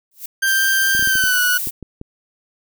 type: noise with exponential growth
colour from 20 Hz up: violet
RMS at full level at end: -25 dBFS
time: 0.11-0.26 s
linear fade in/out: 5 ms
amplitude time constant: 32 ms
type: tone with pitch glide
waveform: 40% pulse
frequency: 1576 to 1470.5 Hz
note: G6 to F#6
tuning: +9 to -11 cents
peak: -14 dBFS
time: 0.42-1.58 s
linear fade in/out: 10 ms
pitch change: -120 cents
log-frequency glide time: 1.05-1.4 s
type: noise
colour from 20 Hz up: violet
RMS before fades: -24 dBFS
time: 0.46-1.71 s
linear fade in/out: 20 ms
type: clicks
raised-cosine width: 3 ms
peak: -19 dBFS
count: 9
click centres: 0.95 / 0.994 / 1.026 / 1.074 / 1.155 / 1.239 / 1.672 / 1.827 / 2.014 s
effects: none